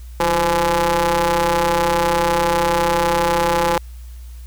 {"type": "ring-modulated tone", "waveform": "sawtooth", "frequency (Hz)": 166.5, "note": "E3", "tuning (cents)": 18, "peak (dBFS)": -8, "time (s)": [0.2, 3.78], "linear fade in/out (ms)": 2, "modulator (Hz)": 682, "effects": ["added 60 Hz sine -32 dBFS peak until 4.46 s", "white hiss -51 dBFS RMS until 4.46 s"]}